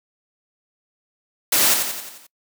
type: noise with echo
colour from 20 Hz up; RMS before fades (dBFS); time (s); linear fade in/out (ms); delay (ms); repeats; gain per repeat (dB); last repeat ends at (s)
white; -17; 1.52-1.74; 5; 88; 6; -5; 2.268
effects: noise-tail reverb RT60 0.1 s tail -23 dB re dry + high-pass 200 Hz 12 dB/octave